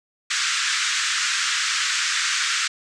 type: band-pass noise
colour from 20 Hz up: pink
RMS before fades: -23 dBFS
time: 0.3-2.68 s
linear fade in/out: 10 ms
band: 1300 to 7900 Hz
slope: 48 dB/octave
effects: none